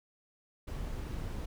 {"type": "noise", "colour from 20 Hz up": "brown", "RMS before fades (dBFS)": -38, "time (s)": [0.67, 1.46], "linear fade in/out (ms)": 10, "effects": []}